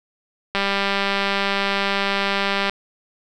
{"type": "click train", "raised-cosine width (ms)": 0.3, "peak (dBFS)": -5, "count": 426, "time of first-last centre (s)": [0.55, 2.696], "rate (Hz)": 198, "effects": []}